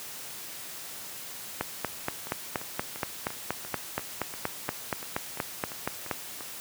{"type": "two click trains", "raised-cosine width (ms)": 0.5, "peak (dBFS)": [-12, -24], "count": [20, 13], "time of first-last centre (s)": [[1.61, 6.112], [2.27, 6.408]], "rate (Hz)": [4.22, 2.9], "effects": ["white hiss -41 dBFS RMS until 6.6 s", "high-pass 80 Hz 12 dB/octave"]}